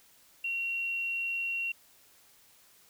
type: tone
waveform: sine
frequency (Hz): 2741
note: F7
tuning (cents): -33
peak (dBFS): -30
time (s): 0.44-1.72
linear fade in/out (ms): 5
effects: white hiss -61 dBFS RMS until 2.89 s